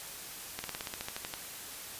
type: slowing click train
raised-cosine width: 0.2 ms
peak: -19 dBFS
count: 12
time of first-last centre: 0.59-1.339 s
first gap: 50 ms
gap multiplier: 1.06
effects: white hiss -44 dBFS RMS until 1.99 s + resampled to 32000 Hz